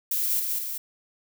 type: noise with echo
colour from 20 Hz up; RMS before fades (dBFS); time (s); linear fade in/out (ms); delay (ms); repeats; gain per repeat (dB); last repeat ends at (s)
violet; -26; 0.11-0.4; 5; 190; 2; -3; 0.78
effects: none